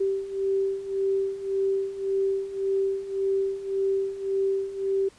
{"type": "beating tone pair", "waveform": "sine", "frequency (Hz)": [388.1, 389.9], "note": ["G4", "G4"], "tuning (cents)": [-17, -9], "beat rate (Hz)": 1.8, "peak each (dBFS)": [-29, -25], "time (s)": [0, 5.09], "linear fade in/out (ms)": 10, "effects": ["pink hiss -55 dBFS RMS until 5.18 s", "resampled to 22050 Hz"]}